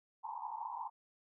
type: band-pass noise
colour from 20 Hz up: white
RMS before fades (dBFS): -43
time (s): 0.23-0.9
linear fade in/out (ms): 20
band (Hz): 830 to 1000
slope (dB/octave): 96
effects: none